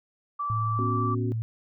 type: tone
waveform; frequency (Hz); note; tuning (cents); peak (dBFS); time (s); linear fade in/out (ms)
sine; 1162; D6; -19; -27; 0.39-1.15; 10
type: tone with pitch glide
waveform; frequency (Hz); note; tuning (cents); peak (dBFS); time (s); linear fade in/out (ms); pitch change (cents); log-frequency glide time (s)
sine; 110.2 to 112.45; A2 to A2; +3 to +38; -26; 0.5-1.42; 0; +35; 0.75-1.25
type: chord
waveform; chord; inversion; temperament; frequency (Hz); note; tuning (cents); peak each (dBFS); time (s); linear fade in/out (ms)
sine; B suspended second; none; equal; 246.9 / 277.2 / 370; B3 / C#4 / F#4; 0 / 0 / 0; -33; 0.79-1.32; 0
effects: none